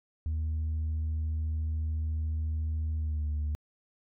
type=tone with pitch glide; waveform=sine; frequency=78.5 to 75.04 Hz; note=D#2 to D2; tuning=+16 to +38 cents; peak=-26 dBFS; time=0.26-3.55 s; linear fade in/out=0 ms; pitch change=-78 cents; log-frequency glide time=2.97-3.27 s; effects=tanh soft clip ceiling -27 dBFS